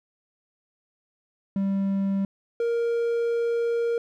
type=tone pair in turn; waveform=triangle; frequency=195.8 / 467.6 Hz; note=G3 / A#4; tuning=-2 / +5 cents; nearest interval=octave + minor third; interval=1507 cents; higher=second; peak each=-20 dBFS; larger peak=neither; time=1.56-2.25 / 2.6-3.98 s; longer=second; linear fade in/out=2 ms; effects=none